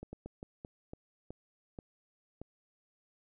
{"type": "slowing click train", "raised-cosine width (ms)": 2, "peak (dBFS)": -30, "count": 9, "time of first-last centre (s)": [0.03, 2.416], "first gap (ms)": 100, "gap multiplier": 1.3, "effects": []}